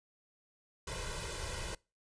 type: noise with comb filter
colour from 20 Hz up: pink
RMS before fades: -40 dBFS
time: 0.87-1.75 s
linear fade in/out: 5 ms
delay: 2 ms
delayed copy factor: +0.9
effects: noise-tail reverb RT60 0.3 s tail -25 dB re dry + resampled to 22050 Hz